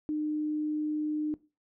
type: tone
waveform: sine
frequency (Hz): 303.6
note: D#4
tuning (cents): -42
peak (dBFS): -28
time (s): 0.09-1.34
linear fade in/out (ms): 0
effects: noise-tail reverb RT60 0.3 s tail -19 dB re dry